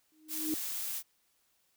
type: tone with exponential growth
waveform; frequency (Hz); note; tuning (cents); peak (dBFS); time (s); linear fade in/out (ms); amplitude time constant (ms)
sine; 311.1; D#4; 0; -28; 0.12-0.54; 1; 91
type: noise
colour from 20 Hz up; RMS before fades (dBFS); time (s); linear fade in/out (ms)
blue; -37; 0.28-1.03; 50
effects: white hiss -73 dBFS RMS until 1.76 s